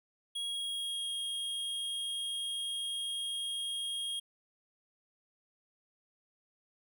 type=tone with pitch glide; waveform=square; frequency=3300 to 3256 Hz; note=G#7 to G#7; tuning=-12 to -35 cents; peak=-35 dBFS; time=0.35-4.2 s; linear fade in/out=10 ms; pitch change=-23 cents; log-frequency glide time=0.48-1.14 s; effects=none